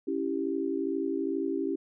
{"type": "chord", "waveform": "sine", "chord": "C# diminished", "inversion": "none", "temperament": "equal", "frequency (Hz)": [277.2, 329.6, 392], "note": ["C#4", "E4", "G4"], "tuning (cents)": [0, 0, 0], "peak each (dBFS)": -32, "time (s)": [0.07, 1.76], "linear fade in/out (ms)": 10, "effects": []}